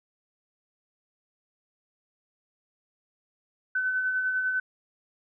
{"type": "tone with tremolo", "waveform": "sine", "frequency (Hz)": 1514, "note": "F#6", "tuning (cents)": 39, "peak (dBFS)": -23, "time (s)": [3.75, 4.6], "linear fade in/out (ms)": 5, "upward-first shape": "sine", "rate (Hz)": 10, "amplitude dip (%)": 35, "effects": []}